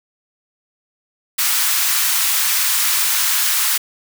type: high-pass noise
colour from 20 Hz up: white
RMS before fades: -17 dBFS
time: 1.38-3.78 s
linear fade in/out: 10 ms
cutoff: 1000 Hz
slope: 24 dB/octave
effects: none